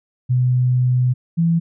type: tone pair in turn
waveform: sine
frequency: 125.7 / 167.21 Hz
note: B2 / E3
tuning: +31 / +25 cents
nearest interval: perfect fourth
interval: 494 cents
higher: second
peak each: -13 / -13 dBFS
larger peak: neither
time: 0.29-1.14 / 1.37-1.6 s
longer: first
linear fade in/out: 20 ms
effects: none